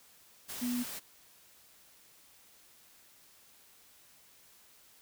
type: tone in noise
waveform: sine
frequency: 244.8 Hz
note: B3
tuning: 15 cents flat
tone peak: -31 dBFS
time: 0.61-0.84 s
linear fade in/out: 20 ms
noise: white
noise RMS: -42 dBFS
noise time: 0.48-1 s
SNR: +8 dB
effects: white hiss -61 dBFS RMS until 5.01 s